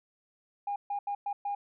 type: tone bursts at uneven times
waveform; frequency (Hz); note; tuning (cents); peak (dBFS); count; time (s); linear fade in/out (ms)
sine; 811; G#5; -41; -29; 5; 0.67-0.76 / 0.9-0.99 / 1.07-1.15 / 1.26-1.33 / 1.45-1.55; 5
effects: tanh soft clip ceiling -26 dBFS